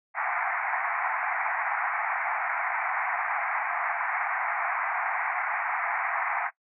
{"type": "band-pass noise", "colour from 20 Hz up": "pink", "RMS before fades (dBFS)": -29, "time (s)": [0.14, 6.51], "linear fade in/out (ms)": 50, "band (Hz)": [700, 2300], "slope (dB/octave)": 96, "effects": ["noise-tail reverb RT60 0.1 s tail -20 dB re dry"]}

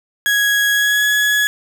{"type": "tone with pitch glide", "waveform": "35% pulse", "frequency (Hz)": [1661.2, 1686.3], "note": ["G#6", "G#6"], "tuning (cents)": [0, 26], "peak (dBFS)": -11, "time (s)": [0.26, 1.47], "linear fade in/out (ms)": 0, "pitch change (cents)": 26, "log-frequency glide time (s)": [0.72, 1.05], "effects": []}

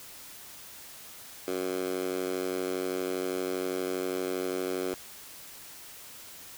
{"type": "tone with high-pass filter", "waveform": "10% pulse", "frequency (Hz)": 92.5, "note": "F#2", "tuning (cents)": 0, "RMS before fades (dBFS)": -32, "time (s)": [1.48, 4.94], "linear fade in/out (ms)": 0, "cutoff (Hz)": 350, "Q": 2.4, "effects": ["white hiss -47 dBFS RMS until 6.57 s"]}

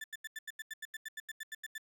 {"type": "tone bursts", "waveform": "35% pulse", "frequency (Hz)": 1760, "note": "A6", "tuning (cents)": 0, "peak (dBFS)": -38, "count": 16, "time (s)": [0.01, 1.781], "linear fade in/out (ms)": 5, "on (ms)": 31, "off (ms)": 85, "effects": ["11-bit"]}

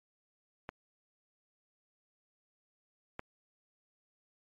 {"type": "clicks", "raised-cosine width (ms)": 0.5, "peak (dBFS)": -24, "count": 2, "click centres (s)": [0.691, 3.194], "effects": ["MP3 64 kbps"]}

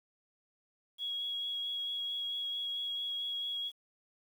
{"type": "tone with vibrato", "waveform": "sine", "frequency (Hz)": 3322, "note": "G#7", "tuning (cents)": 0, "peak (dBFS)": -34, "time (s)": [0.98, 3.72], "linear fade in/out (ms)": 50, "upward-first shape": "sine", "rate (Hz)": 4.5, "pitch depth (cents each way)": 11, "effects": ["10-bit"]}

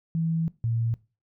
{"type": "tone pair in turn", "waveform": "sine", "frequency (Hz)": [163.7, 115.12], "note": ["E3", "A#2"], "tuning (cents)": [-12, -21], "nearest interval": "tritone", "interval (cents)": 609, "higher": "first", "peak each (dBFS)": -23, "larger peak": "neither", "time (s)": [[0.15, 0.48], [0.64, 0.94]], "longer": "first", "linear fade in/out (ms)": 0, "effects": ["noise-tail reverb RT60 0.3 s tail -20 dB re dry"]}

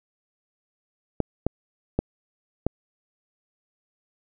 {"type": "clicks", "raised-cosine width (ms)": 2, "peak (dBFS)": -8, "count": 4, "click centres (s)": [1.203, 1.466, 1.99, 2.666], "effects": []}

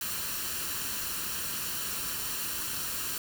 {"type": "noise with comb filter", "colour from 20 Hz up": "white", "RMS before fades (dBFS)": -34, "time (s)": [0.01, 3.18], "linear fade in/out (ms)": 2, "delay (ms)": 0.7, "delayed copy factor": 0.55, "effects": []}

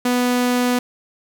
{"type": "tone", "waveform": "sawtooth", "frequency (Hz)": 246.9, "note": "B3", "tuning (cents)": 0, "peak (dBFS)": -12, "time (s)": [0.05, 0.79], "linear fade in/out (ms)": 5, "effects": []}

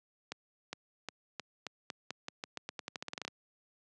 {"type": "accelerating click train", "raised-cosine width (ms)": 0.2, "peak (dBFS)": -21, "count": 21, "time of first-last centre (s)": [0.32, 3.279], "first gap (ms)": 410, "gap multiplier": 0.87, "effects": ["high-pass 150 Hz 12 dB/octave", "resampled to 22050 Hz"]}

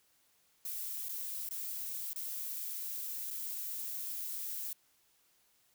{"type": "noise with dropouts", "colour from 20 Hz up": "violet", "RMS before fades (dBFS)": -40, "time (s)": [0.65, 4.73], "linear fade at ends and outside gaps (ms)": 2, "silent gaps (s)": [[1.086, 1.092], [1.49, 1.509], [2.132, 2.159], [3.305, 3.309]], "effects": ["white hiss -71 dBFS RMS until 5.74 s"]}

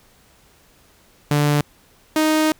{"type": "tone pair in turn", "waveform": "sawtooth", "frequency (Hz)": [146.83, 311.1], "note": ["D3", "D#4"], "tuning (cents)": [0, 0], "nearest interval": "octave + minor second", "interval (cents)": 1300, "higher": "second", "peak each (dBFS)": -11, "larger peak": "neither", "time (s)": [[1.31, 1.61], [2.16, 2.52]], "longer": "second", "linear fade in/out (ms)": 2, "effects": ["pink hiss -54 dBFS RMS until 2.59 s"]}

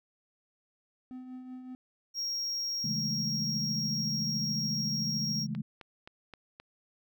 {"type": "tone with tremolo", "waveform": "triangle", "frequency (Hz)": 254.7, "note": "C4", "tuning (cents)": -46, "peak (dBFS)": -37, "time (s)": [1.11, 1.75], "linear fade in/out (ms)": 0, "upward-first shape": "triangle", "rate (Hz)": 5.3, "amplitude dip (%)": 50}
{"type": "tone", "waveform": "triangle", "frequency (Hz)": 5588, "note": "F8", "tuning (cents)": 0, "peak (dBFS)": -30, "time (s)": [2.14, 5.47], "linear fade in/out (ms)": 50}
{"type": "chord", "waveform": "sine", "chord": "A major seventh", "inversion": "first", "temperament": "just", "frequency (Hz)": [137.5, 165, 206.2, 220], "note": ["C#3", "E3", "G#3", "A3"], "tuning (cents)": [-14, 2, -12, 0], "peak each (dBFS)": -38, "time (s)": [2.84, 5.62], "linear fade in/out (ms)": 5}
{"type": "click train", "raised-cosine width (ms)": 0.3, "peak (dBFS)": -30, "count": 5, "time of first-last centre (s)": [5.55, 6.6], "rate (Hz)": 3.81}
{"effects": []}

